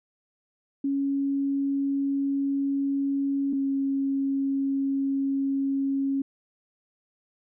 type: tone pair in turn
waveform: sine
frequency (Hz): 277.2 / 273.7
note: C#4 / C#4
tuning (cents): 0 / -22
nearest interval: unison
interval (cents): 22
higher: first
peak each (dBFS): -23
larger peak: neither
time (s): 0.84-3.53 / 3.53-6.22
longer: neither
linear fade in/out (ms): 5
effects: none